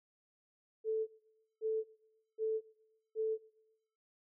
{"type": "tone bursts", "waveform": "sine", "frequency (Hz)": 440, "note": "A4", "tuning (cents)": 0, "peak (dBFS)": -31, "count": 4, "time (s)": [0.84, 3.38], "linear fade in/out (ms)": 50, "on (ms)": 230, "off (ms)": 540, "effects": ["noise-tail reverb RT60 0.8 s tail -19 dB re dry"]}